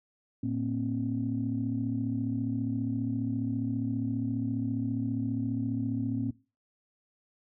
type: tone cluster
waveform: sine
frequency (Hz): 112.3 / 233.3 / 268.1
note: A2 / A#3 / C4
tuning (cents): +36 / +2 / +42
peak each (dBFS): -33 / -33 / -31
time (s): 0.43-6.31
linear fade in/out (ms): 5
effects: noise-tail reverb RT60 0.3 s tail -19 dB re dry + tanh soft clip ceiling -19 dBFS